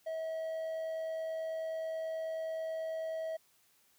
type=tone with amplitude modulation; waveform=triangle; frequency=644 Hz; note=E5; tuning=41 cents flat; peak=-32 dBFS; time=0.06-3.37 s; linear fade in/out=10 ms; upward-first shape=sine; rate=89.3 Hz; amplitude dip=25%; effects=white hiss -69 dBFS RMS until 3.98 s + high-pass 60 Hz 12 dB/octave